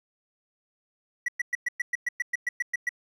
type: tone bursts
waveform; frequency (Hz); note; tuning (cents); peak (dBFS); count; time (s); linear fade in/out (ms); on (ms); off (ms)
triangle; 1944; B6; -28; -22; 13; 1.26-2.892; 5; 24; 110
effects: none